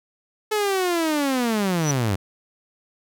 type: linear sweep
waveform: sawtooth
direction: down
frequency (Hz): 433.2 to 90.5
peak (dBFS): -16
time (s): 0.51-2.16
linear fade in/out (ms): 10
type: tone with exponential growth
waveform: sine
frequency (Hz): 5900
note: F#8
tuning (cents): -6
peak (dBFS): -19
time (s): 1.76-1.91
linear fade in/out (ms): 2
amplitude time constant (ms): 31
effects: none